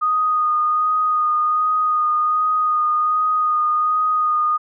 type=tone with vibrato; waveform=sine; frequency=1237 Hz; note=D#6; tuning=10 cents flat; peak=-15 dBFS; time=0.01-4.58 s; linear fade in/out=20 ms; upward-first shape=sine; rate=1.3 Hz; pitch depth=16 cents each way; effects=none